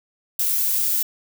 violet noise, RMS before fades -21 dBFS, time 0.39-1.03 s, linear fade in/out 5 ms, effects none

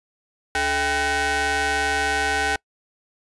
sawtooth ring-modulated tone, 359.5 Hz, F#4, 50 cents flat, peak -13 dBFS, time 0.55-2.56 s, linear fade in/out 2 ms, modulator 1150 Hz, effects noise-tail reverb RT60 0.1 s tail -26 dB re dry + resampled to 24000 Hz

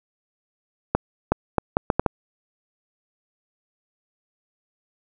accelerating click train, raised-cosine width 1 ms, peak -3 dBFS, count 7, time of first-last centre 0.95-2.062 s, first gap 370 ms, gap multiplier 0.71, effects none

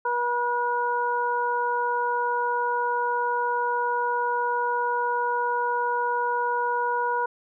harmonic tone, 483.1 Hz, B4, 38 cents flat, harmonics 1 / 2 / 3, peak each -29 / -24 / -30 dBFS, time 0.05-7.26 s, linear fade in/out 5 ms, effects none

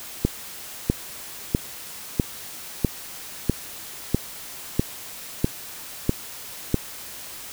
click train, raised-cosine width 3 ms, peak -5 dBFS, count 11, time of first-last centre 0.25-6.744 s, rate 1.54 Hz, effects white hiss -38 dBFS RMS until 7.52 s

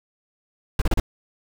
brown noise bursts, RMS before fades -18 dBFS, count 4, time 0.79-1 s, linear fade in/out 2 ms, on 27 ms, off 34 ms, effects none

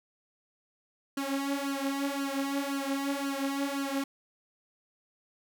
sawtooth tone with flanger, 276.9 Hz, C#4, 2 cents flat, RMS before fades -32 dBFS, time 1.17-4.04 s, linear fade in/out 5 ms, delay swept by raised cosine 0.67 to 4.67 ms, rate 1.9 Hz, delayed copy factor +0.8, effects none

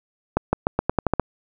accelerating click train, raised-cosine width 1 ms, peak -4 dBFS, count 9, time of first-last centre 0.37-1.197 s, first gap 160 ms, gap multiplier 0.87, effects none

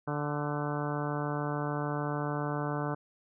harmonic tone with a mistuned harmonic, 146.83 Hz, D3, in tune, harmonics 1 / 2 / 3 / 4 / 5 / 6 / 7 / 8 / 9 / 10, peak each -34 / -37 / -39 / -40 / -41 / -42 / -42 / -43 / -44 / -44 dBFS, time 0.07-2.95 s, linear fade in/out 10 ms, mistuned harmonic 10, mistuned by +41 cents, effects none

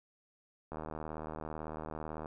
click train, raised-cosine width 1 ms, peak -27 dBFS, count 121, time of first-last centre 0.72-2.258 s, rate 78 Hz, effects none

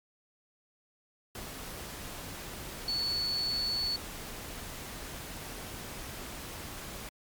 sine tone in noise, 4435 Hz, C#8, in tune, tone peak -29 dBFS, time 2.88-3.96 s, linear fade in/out 2 ms, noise pink, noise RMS -42 dBFS, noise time 1.35-7.09 s, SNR +10 dB, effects MP3 96 kbps

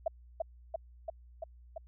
sine tone with echo, 656 Hz, E5, 9 cents flat, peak -27 dBFS, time 0.06-0.08 s, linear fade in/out 5 ms, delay 340 ms, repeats 5, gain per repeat -2 dB, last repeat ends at 1.78 s, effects added 60 Hz sine -53 dBFS peak until 1.87 s

